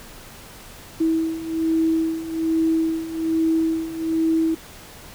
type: beating tone pair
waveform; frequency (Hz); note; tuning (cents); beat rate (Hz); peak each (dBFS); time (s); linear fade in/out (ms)
sine; 322.9 / 324.1; E4 / E4; -36 / -29; 1.2; -24 / -20; 1-4.55; 10
effects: pink hiss -42 dBFS RMS until 5.14 s